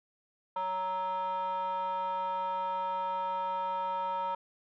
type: tone with frequency modulation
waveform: sine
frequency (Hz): 932.3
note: A#5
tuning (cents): 0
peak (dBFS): -28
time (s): 0.56-4.35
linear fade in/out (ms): 5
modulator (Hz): 374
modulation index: 0.66
effects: tanh soft clip ceiling -29 dBFS